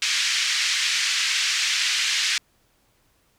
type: band-pass noise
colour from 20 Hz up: pink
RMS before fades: -23 dBFS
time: 0.02-2.38 s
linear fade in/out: 2 ms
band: 1900 to 6600 Hz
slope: 24 dB/octave
effects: pink hiss -64 dBFS RMS until 3.38 s